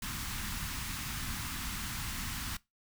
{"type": "band-stop noise", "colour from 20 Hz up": "pink", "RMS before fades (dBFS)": -38, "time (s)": [0.02, 2.57], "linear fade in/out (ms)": 5, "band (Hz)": [250, 1000], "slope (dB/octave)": 24, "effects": ["noise-tail reverb RT60 0.2 s tail -21 dB re dry"]}